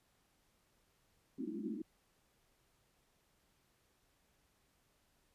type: band-pass noise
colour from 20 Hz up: pink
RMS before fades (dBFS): -42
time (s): 1.38-1.82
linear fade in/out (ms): 5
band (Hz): 200 to 350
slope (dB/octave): 96
effects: pink hiss -75 dBFS RMS until 5.34 s + resampled to 32000 Hz